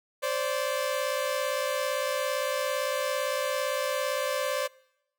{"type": "tone pair together", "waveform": "sawtooth", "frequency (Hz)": [523.3, 581], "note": ["C5", "D5"], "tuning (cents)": [0, -19], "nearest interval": "major second", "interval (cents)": 181, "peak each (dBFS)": -26, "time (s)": [0.22, 4.68], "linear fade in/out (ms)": 20, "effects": ["noise-tail reverb RT60 0.8 s tail -23 dB re dry"]}